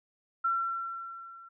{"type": "tone with level ramp", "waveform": "sine", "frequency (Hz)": 1356, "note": "E6", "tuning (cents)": 49, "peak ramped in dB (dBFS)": [-24, -48], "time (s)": [0.44, 1.49], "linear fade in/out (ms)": 10, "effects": []}